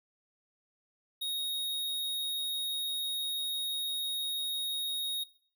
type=tone; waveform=square; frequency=3751 Hz; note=A#7; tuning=10 cents sharp; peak=-33 dBFS; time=1.21-5.24 s; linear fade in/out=10 ms; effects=noise-tail reverb RT60 0.5 s tail -17 dB re dry